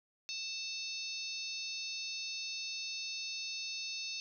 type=harmonic tone with a mistuned harmonic; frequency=880 Hz; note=A5; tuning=in tune; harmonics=3 / 4 / 5 / 6 / 7; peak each=-44 / -46 / -43 / -45 / -47 dBFS; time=0.29-4.2 s; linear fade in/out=0 ms; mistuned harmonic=4; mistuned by=+80 cents; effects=none